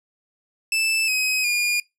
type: tone with pitch steps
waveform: sawtooth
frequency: 2638 / 2531 / 2427 Hz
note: E7 / D#7 / D#7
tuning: +1 / +29 / -44 cents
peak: -16 dBFS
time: 0.72-1.8 s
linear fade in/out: 2 ms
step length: 360 ms
effects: noise-tail reverb RT60 0.2 s tail -23 dB re dry + low-pass 12000 Hz 12 dB/octave